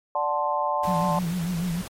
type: chord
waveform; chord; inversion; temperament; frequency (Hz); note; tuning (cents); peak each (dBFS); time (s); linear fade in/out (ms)
sine; D dominant seventh; none; equal; 587.3 / 740 / 880 / 1046.5; D5 / F#5 / A5 / C6; 0 / 0 / 0 / 0; -28 / -30 / -26 / -27; 0.15-1.19; 2
type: noise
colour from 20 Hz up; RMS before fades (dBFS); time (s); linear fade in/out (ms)
pink; -38; 0.83-1.88; 5
type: tone with vibrato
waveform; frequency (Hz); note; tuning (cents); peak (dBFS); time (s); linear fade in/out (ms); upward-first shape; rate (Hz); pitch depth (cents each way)
sine; 173.6; F3; -10; -24; 0.87-1.82; 10; sine; 6.7; 96
effects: MP3 64 kbps